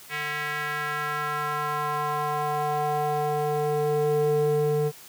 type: tone with band-pass filter sweep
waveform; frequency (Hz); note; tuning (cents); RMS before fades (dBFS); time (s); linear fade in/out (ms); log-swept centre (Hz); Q
square; 149.2; D3; +28; -26; 0.09-4.92; 50; 2100 to 360; 2.5
effects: white hiss -47 dBFS RMS until 5.08 s + high-pass 60 Hz 12 dB/octave